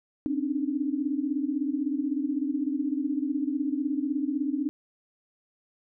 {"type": "tone cluster", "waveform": "sine", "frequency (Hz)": [264, 287.6, 303.7], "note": ["C4", "D4", "D#4"], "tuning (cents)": [16, -36, -42], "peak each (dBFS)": -30, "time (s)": [0.26, 4.69], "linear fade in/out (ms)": 0, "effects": []}